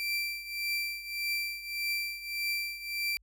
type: tone with tremolo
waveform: 30% pulse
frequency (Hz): 2349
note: D7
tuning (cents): 0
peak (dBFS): -26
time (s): 0-3.17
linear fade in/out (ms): 0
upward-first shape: triangle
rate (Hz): 1.7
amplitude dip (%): 80
effects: added 50 Hz sine -61 dBFS peak until 3.22 s